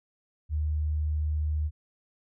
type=tone; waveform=sine; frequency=76.2 Hz; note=D#2; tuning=36 cents flat; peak=-25 dBFS; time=0.49-1.71 s; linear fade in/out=50 ms; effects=none